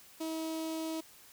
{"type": "tone with notch filter", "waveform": "sawtooth", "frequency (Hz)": 320.9, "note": "E4", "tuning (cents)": -46, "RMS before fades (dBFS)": -37, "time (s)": [0.2, 1.01], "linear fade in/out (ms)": 10, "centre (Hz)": 1700, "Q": 0.94, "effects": ["white hiss -57 dBFS RMS until 1.32 s"]}